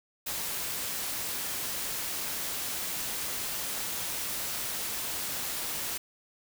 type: noise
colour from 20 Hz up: white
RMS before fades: -34 dBFS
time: 0.26-5.98 s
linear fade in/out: 10 ms
effects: none